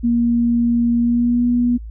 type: tone with pitch glide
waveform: sine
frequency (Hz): 236.1 to 242.2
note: A#3 to B3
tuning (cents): +22 to -34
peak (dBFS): -13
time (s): 0.03-1.78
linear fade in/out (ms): 20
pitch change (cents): +44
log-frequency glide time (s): 0.98-1.46
effects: added 55 Hz sine -29 dBFS peak until 1.9 s